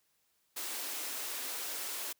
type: high-pass noise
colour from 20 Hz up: white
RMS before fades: -39 dBFS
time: 0.56-2.13 s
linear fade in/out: 10 ms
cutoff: 260 Hz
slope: 48 dB/octave
effects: white hiss -75 dBFS RMS until 2.19 s